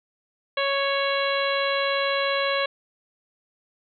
harmonic tone with a mistuned harmonic, 554.4 Hz, C#5, in tune, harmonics 1 / 2 / 3 / 4 / 5 / 6 / 7, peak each -25 / -28 / -30 / -31 / -32 / -33 / -33 dBFS, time 0.57-2.66 s, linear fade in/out 5 ms, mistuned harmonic 7, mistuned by +47 cents, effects none

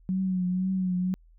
sine tone with vibrato, 185 Hz, F#3, in tune, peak -24 dBFS, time 0.09-1.14 s, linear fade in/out 0 ms, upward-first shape triangle, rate 2 Hz, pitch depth 52 cents each way, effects added 41 Hz sine -53 dBFS peak until 1.38 s

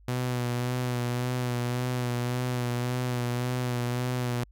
sawtooth tone with vibrato, 123.47 Hz, B2, in tune, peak -23 dBFS, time 0.08-4.44 s, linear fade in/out 5 ms, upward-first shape sine, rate 1.8 Hz, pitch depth 30 cents each way, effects added 50 Hz sine -52 dBFS peak until 4.51 s

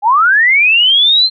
sine linear sweep, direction up, 784 to 4186 Hz, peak -6 dBFS, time 0.02-1.3 s, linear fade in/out 50 ms, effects none

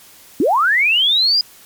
sine linear sweep, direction up, 239 to 4978 Hz, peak -11 dBFS, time 0.4-1.41 s, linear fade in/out 2 ms, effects white hiss -44 dBFS RMS until 1.65 s + MP3 96 kbps

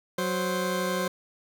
20% pulse tone pair together, 185.01 / 523.3 Hz, F#3 / C5, 0 / 0 cents, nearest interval octave + tritone, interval 1800 cents, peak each -24 dBFS, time 0.18-1.08 s, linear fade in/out 5 ms, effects none

